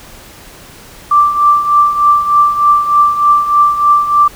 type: tone with tremolo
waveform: sine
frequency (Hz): 1174.7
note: D6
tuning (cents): 0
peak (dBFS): -3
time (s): 1.11-4.28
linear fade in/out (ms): 5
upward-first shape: triangle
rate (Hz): 3.3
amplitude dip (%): 75
effects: pink hiss -36 dBFS RMS until 4.35 s